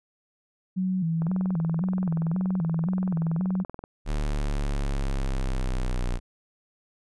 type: tone with vibrato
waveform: sine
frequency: 174.61 Hz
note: F3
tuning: in tune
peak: -23 dBFS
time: 0.76-3.64 s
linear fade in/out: 20 ms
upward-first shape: square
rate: 1.9 Hz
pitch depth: 110 cents each way
type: click train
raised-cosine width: 1 ms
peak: -23 dBFS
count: 56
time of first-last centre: 1.22-3.839 s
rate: 21 Hz
type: linear sweep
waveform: square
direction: down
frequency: 37.63 to 30.11 Hz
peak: -25 dBFS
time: 4.05-6.2 s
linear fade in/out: 50 ms
effects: resampled to 24000 Hz